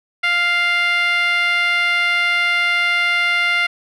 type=tone with band-pass filter; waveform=10% pulse; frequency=698.5 Hz; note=F5; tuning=in tune; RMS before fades=-17 dBFS; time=0.23-3.67 s; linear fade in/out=10 ms; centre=1900 Hz; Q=2.4; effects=none